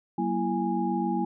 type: tone cluster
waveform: sine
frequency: 188.7 / 236.1 / 333.7 / 825 Hz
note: F#3 / A#3 / E4 / G#5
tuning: +34 / +22 / +21 / -12 cents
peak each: -30 dBFS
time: 0.18-1.25 s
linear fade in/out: 5 ms
effects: none